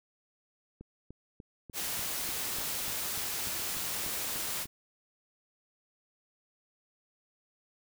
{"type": "click train", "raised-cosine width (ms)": 3, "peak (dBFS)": -33, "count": 14, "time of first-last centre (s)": [0.81, 4.656], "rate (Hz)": 3.38}
{"type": "noise", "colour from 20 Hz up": "white", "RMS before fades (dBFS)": -35, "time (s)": [1.73, 4.67], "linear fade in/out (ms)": 50}
{"effects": []}